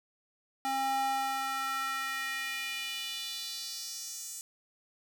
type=tone with high-pass filter sweep; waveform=square; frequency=268.4 Hz; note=C4; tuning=44 cents sharp; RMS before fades=-35 dBFS; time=0.65-4.41 s; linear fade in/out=0 ms; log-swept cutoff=620 to 7400 Hz; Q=2.7; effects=none